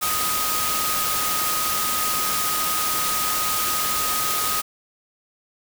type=tone in noise; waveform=sine; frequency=1251 Hz; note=D#6; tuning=9 cents sharp; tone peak=-26 dBFS; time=0.01-4.62 s; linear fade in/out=20 ms; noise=white; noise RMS=-24 dBFS; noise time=0.01-4.62 s; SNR=-5 dB; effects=none